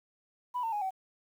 sine tone with pitch steps, 987.8 / 905.8 / 830.6 / 761.7 Hz, B5 / A#5 / G#5 / G5, 0 / -50 / 0 / -50 cents, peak -29 dBFS, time 0.54-0.908 s, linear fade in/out 20 ms, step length 92 ms, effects tanh soft clip ceiling -26 dBFS + 10-bit

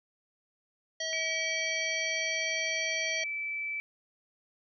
harmonic tone, 642 Hz, E5, 46 cents flat, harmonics 1 / 3 / 5 / 7 / 9, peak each -38 / -38 / -38 / -38 / -38 dBFS, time 1-3.24 s, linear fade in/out 5 ms
sine tone with pitch glide, 2300 to 2316 Hz, D7 to D7, -37 to -25 cents, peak -32 dBFS, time 1.13-3.8 s, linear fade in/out 0 ms, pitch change +12 cents, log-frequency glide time 1.84-2.96 s
effects none

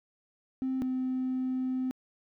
triangle tone pair in turn, 261.6 / 257.6 Hz, C4 / C4, 0 / -27 cents, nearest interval unison, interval 27 cents, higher first, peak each -25 dBFS, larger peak neither, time 0.62-0.82 / 0.82-1.91 s, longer second, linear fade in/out 0 ms, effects tanh soft clip ceiling -25 dBFS

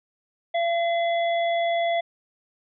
harmonic tone, 680 Hz, F5, 46 cents flat, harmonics 1 / 3 / 5, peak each -21 / -31 / -35 dBFS, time 0.54-2.01 s, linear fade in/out 10 ms, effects none

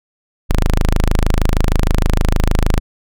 sawtooth tone, 26.44 Hz, G#0, 32 cents sharp, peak -7 dBFS, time 0.49-2.8 s, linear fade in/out 20 ms, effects none

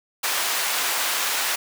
pink high-pass noise, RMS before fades -24 dBFS, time 0.23-1.56 s, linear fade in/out 10 ms, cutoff 980 Hz, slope 12 dB/octave, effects none

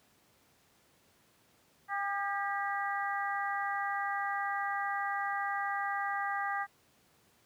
harmonic tone with a mistuned harmonic, 400.7 Hz, G4, 38 cents sharp, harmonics 2 / 3 / 4 / 5, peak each -35 / -37 / -38 / -39 dBFS, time 1.88-6.67 s, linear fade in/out 50 ms, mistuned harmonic 5, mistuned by -54 cents, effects pink hiss -67 dBFS RMS until 7.45 s + high-pass 100 Hz 12 dB/octave

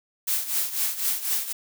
blue noise with tremolo, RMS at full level -23 dBFS, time 0.27-1.53 s, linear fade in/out 10 ms, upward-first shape triangle, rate 4 Hz, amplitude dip 80%, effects none

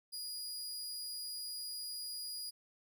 sawtooth tone, 4887 Hz, D#8, 32 cents flat, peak -38 dBFS, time 0.12-2.51 s, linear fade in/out 20 ms, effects none

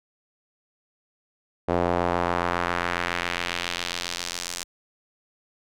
sawtooth tone with band-pass filter sweep, 87.31 Hz, F2, in tune, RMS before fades -27 dBFS, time 1.68-4.64 s, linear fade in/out 10 ms, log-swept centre 580 to 7000 Hz, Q 1.2, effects none

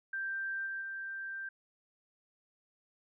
sine tone with level steps, 1574 Hz, G6, 7 cents sharp, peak -34 / -36 / -38 dBFS, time 0.13-1.49 s, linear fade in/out 5 ms, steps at 0.66 / 0.81 s, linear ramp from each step 10 ms, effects none

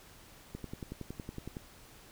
click train, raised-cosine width 3 ms, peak -27 dBFS, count 12, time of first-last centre 0.55-1.569 s, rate 10.8 Hz, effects pink hiss -56 dBFS RMS until 2.11 s

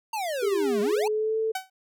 square exponential two-way sweep, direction down then up, 932.3 to 198.7 to 932.3 Hz, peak -28 dBFS, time 0.13-1.08 s, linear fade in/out 5 ms, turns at 0.81 s
sine tone with pitch glide, 398.8 to 442.5 Hz, G4 to A4, +30 to +10 cents, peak -23 dBFS, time 0.42-1.52 s, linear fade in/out 10 ms, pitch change +180 cents, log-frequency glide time 0.56-1.38 s
sawtooth tone with exponential decay, 757 Hz, F#5, 39 cents sharp, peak -21 dBFS, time 1.55-1.7 s, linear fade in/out 5 ms, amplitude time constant 31 ms
effects none

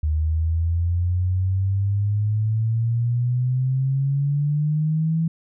sine exponential sweep, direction up, 76 to 164.81 Hz, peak -18 dBFS, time 0.03-5.28 s, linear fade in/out 5 ms, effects none

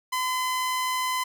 sawtooth tone, 1019 Hz, C6, 46 cents flat, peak -21 dBFS, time 0.12-1.24 s, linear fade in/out 10 ms, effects none

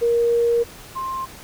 sine tone pair in turn, 470 / 1055.1 Hz, A#4 / C6, +14 / +14 cents, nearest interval octave + major second, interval 1400 cents, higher second, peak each -15 / -24 dBFS, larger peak first, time 0.01-0.64 / 0.95-1.26 s, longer first, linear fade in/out 20 ms, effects pink hiss -41 dBFS RMS until 1.43 s

